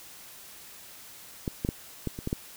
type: clicks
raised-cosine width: 3 ms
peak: -16 / -15 / -13 / -16 / -23 / -17 / -14 dBFS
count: 7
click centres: 1.478 / 1.649 / 1.689 / 2.073 / 2.189 / 2.274 / 2.329 s
effects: white hiss -48 dBFS RMS until 2.56 s